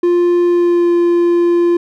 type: tone with pitch glide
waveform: triangle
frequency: 350 to 345.8 Hz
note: F4 to F4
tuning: +4 to -17 cents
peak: -7 dBFS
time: 0.03-1.77 s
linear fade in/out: 5 ms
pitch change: -21 cents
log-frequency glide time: 0.45-0.93 s
effects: none